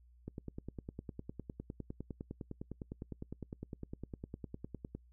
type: click train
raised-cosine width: 3 ms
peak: -29 dBFS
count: 47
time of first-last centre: 0.28-4.95 s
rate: 9.85 Hz
effects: noise-tail reverb RT60 0.1 s tail -25 dB re dry + added 60 Hz sine -60 dBFS peak until 5.12 s